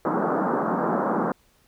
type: band-pass noise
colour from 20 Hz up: pink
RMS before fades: -24 dBFS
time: 0.05-1.32 s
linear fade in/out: 2 ms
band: 170 to 1400 Hz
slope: 48 dB/octave
effects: pink hiss -62 dBFS RMS until 1.67 s